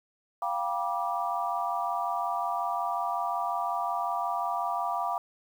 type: chord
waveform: sine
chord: G dominant seventh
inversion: third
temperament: equal with one note detuned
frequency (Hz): 698.5 / 784 / 966.9 / 1174.7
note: F5 / G5 / B5 / D6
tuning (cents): 0 / 0 / -37 / 0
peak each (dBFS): -32 / -34 / -33 / -33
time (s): 0.42-5.18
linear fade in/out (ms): 2
effects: 9-bit